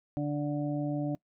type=harmonic tone; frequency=146.5 Hz; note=D3; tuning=4 cents flat; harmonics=1 / 2 / 4 / 5; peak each=-33 / -31 / -38 / -43 dBFS; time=0.17-1.15 s; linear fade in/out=0 ms; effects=noise-tail reverb RT60 0.1 s tail -23 dB re dry